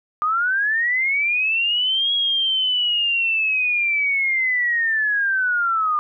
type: linear two-way sweep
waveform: sine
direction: up then down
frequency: 1200 to 3322 to 1200 Hz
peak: -17 dBFS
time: 0.22-5.99 s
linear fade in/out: 0 ms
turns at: 2.13 s
effects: none